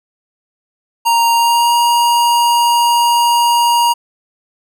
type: tone with pitch glide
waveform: square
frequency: 932.3 to 947 Hz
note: A#5 to A#5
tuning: 0 to +27 cents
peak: -10 dBFS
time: 1.05-3.94 s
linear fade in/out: 20 ms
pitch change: +27 cents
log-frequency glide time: 1.34-1.73 s
effects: none